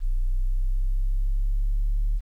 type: linear sweep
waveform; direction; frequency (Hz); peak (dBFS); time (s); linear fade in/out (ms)
sine; up; 30.33 to 36.71; -18; 0-2.21; 50
effects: tanh soft clip ceiling -18 dBFS + 10-bit